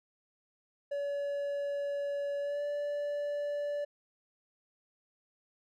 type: tone with pitch glide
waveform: triangle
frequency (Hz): 569 to 581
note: C#5 to D5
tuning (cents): +45 to -19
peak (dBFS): -30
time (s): 0.91-3.85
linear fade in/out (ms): 10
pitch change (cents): +36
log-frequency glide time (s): 2.4-2.63
effects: none